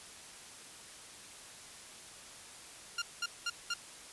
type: tone bursts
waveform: 15% pulse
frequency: 1400 Hz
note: F6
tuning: 4 cents sharp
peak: -26 dBFS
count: 4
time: 2.98-3.74 s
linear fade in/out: 5 ms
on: 40 ms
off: 200 ms
effects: white hiss -51 dBFS RMS until 4.12 s + resampled to 24000 Hz